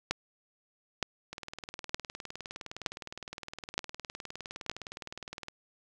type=two click trains; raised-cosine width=0.2 ms; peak=-11 / -23 dBFS; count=6 / 82; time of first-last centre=0.11-4.697 / 1.33-5.484 s; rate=1.09 / 19.5 Hz; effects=none